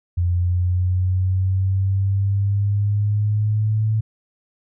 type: exponential sweep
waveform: sine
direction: up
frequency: 87.31 to 109.8 Hz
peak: -16 dBFS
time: 0.17-4.01 s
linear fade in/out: 10 ms
effects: none